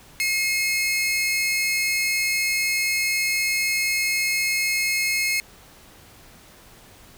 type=tone pair together; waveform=sawtooth; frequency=2152 / 2559 Hz; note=C7 / D#7; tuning=+48 / +48 cents; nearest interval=minor third; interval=300 cents; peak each=-18 / -25 dBFS; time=0.2-5.4 s; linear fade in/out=0 ms; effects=pink hiss -49 dBFS RMS until 7.17 s